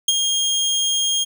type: tone with ADSR envelope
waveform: 25% pulse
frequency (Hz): 3238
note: G#7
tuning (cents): -45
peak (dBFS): -8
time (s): 0.08-1.25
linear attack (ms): 5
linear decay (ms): 33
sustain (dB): -6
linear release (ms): 24
effects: none